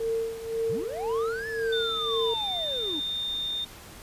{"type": "tone with tremolo", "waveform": "sine", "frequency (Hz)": 453.6, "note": "A#4", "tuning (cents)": -47, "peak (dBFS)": -24, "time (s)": [0, 2.34], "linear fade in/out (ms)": 5, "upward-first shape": "sine", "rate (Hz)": 1.9, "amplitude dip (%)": 75}
{"type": "linear two-way sweep", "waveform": "triangle", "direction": "up then down", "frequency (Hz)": [79, 1760, 274.4], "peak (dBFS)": -31, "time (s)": [0.69, 3], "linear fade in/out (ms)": 10, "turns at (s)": 1.48}
{"type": "tone with pitch glide", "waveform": "sine", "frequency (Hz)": [3581, 3629], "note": ["A7", "A#7"], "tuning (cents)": [30, -47], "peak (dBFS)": -28, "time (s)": [1.72, 3.65], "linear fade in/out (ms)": 10, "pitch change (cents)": 23, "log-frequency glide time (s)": [2.17, 3.15]}
{"effects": ["pink hiss -46 dBFS RMS until 4.02 s", "resampled to 32000 Hz"]}